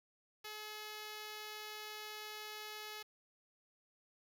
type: tone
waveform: 5% pulse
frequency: 425.8 Hz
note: G#4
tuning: 43 cents sharp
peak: -34 dBFS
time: 0.44-3.03 s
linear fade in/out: 10 ms
effects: 11-bit